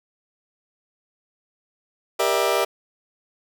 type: chord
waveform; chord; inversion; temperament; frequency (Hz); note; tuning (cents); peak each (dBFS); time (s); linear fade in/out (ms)
30% pulse; E half-diminished seventh; first; just; 395.6 / 474.7 / 593.3 / 659.3; G4 / Bb4 / D5 / E5; +16 / +31 / +18 / 0; -22; 2.19-2.65; 10
effects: none